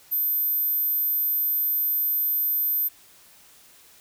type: tone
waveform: sine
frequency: 13650 Hz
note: G#9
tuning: 46 cents sharp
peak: -21 dBFS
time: 0.11-2.89 s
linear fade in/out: 20 ms
effects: white hiss -53 dBFS RMS until 4 s